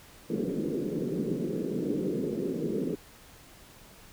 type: band-pass noise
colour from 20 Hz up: white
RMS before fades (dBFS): -31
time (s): 0.29-2.96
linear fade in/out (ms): 20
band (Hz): 150 to 450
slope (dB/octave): 48
effects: pink hiss -53 dBFS RMS until 4.12 s